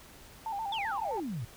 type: tone with vibrato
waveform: sine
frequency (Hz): 845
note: G#5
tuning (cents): +30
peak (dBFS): -32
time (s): 0.46-1.2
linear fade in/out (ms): 2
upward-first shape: square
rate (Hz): 7.7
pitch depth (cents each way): 93
type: exponential sweep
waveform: sine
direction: down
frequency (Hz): 3633 to 102.6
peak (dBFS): -33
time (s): 0.72-1.45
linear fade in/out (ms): 5
effects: tanh soft clip ceiling -24 dBFS + pink hiss -53 dBFS RMS until 1.56 s